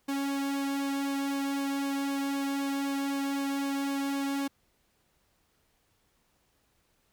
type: tone with flanger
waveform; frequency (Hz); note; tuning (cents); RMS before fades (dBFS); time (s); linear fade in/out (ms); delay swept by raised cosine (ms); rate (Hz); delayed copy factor
sawtooth; 277.2; C#4; 0; -31; 0.08-4.48; 10; 1.5 to 2.06; 3.9; -0.9
effects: pink hiss -71 dBFS RMS until 7.12 s